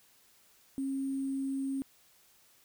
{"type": "tone with sample-and-hold", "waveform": "sine", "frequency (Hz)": 270.6, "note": "C#4", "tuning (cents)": -42, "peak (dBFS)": -31, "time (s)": [0.78, 1.82], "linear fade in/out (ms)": 0, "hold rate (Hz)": 8820, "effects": ["white hiss -64 dBFS RMS until 2.64 s"]}